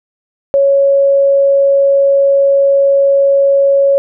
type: tone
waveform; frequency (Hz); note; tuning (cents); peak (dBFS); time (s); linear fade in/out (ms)
sine; 554.4; C#5; 0; -6; 0.54-3.98; 0
effects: none